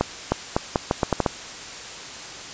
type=accelerating click train; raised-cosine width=1 ms; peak=-4 dBFS; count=9; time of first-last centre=0.01-1.262 s; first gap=310 ms; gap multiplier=0.79; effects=white hiss -36 dBFS RMS until 2.53 s + resampled to 16000 Hz